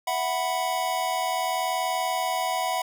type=chord; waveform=square; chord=E suspended second; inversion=none; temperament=equal; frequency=659.3 / 740 / 987.8 Hz; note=E5 / F#5 / B5; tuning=0 / 0 / 0 cents; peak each=-32 / -28 / -30 dBFS; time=0.07-2.82 s; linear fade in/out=5 ms; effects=none